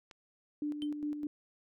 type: click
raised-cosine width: 0.2 ms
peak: -33 dBFS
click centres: 0.112 s
type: tone with tremolo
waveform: sine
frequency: 296.3 Hz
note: D4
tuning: 15 cents sharp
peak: -32 dBFS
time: 0.62-1.27 s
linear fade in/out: 2 ms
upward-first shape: square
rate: 4.9 Hz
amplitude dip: 50%
type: tone with exponential decay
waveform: triangle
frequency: 3094 Hz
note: G7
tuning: 23 cents flat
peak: -37 dBFS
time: 0.82-0.9 s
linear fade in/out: 0 ms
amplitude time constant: 17 ms
effects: none